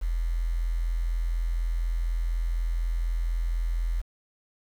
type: tone with quantisation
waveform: sine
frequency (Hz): 42.05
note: E1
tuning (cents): +35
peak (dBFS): -24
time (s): 0.01-4.02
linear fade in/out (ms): 20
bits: 8
effects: none